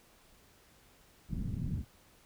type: low-pass noise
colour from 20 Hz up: white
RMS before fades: -36 dBFS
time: 1.28-1.85 s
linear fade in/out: 50 ms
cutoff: 190 Hz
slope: 24 dB/octave
effects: pink hiss -63 dBFS RMS until 2.25 s